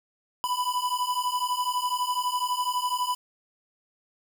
square beating tone pair, 987.8 / 999.8 Hz, B5 / B5, 0 / +21 cents, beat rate 12 Hz, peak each -29 dBFS, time 0.44-3.15 s, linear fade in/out 0 ms, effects none

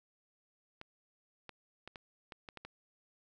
clicks, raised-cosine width 0.3 ms, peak -30 dBFS, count 8, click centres 0.814 / 1.493 / 1.876 / 1.958 / 2.322 / 2.488 / 2.573 / 2.65 s, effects none

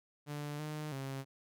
sawtooth tone with pitch steps, 147 / 152.2 / 135.4 Hz, D3 / D#3 / C#3, +2 / -38 / -40 cents, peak -35 dBFS, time 0.26-1.25 s, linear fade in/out 50 ms, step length 330 ms, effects none

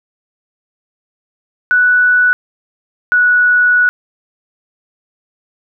sine tone pair in turn, 1480 / 1469.8 Hz, F#6 / F#6, 0 / -12 cents, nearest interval unison, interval 12 cents, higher first, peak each -7 dBFS, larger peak neither, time 1.71-2.33 / 3.12-3.89 s, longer second, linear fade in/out 0 ms, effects none

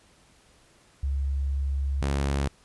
sine / sawtooth tone pair in turn, 68.9 / 69.62 Hz, C#2 / C#2, -10 / +8 cents, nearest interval unison, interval 18 cents, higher second, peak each -24 / -20 dBFS, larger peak second, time 1.03-2.02 / 2.02-2.48 s, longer first, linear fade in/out 5 ms, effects pink hiss -59 dBFS RMS until 2.64 s + resampled to 24000 Hz

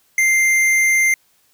sine tone with tanh clipping, 2094 Hz, C7, 1 cent sharp, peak -14 dBFS, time 0.18-1.14 s, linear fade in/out 2 ms, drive 15 dB, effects white hiss -59 dBFS RMS until 1.53 s

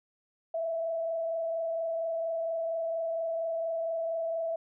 sine tone with frequency modulation, 659.3 Hz, E5, in tune, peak -29 dBFS, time 0.54-4.56 s, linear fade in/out 5 ms, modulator 24.3 Hz, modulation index 0.47, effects none

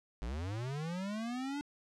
square linear sweep, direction up, 50.9 to 293.7 Hz, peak -37 dBFS, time 0.22-1.61 s, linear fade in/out 0 ms, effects low-pass 7000 Hz 12 dB/octave

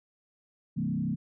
sine tone with frequency modulation, 192.9 Hz, G3, 28 cents flat, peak -27 dBFS, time 0.76-1.16 s, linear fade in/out 20 ms, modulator 32.2 Hz, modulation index 1.7, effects none

